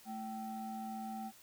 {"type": "ring-modulated tone", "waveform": "triangle", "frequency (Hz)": 277.2, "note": "C#4", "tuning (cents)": 0, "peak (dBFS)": -35, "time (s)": [0.05, 1.32], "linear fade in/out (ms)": 50, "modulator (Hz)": 497, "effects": ["white hiss -60 dBFS RMS until 1.42 s"]}